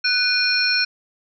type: tone cluster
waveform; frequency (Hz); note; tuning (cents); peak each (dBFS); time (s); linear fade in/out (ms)
sine; 1489 / 2455 / 4241 / 5430; F#6 / D#7 / C8 / F8; +11 / -24 / +23 / -50; -22; 0.04-0.85; 10
effects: none